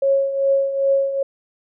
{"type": "tone with tremolo", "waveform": "sine", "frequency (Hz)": 548, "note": "C#5", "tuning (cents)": -20, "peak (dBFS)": -12, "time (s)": [0.02, 1.23], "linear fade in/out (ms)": 5, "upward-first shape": "triangle", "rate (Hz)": 2.5, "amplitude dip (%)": 70, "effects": []}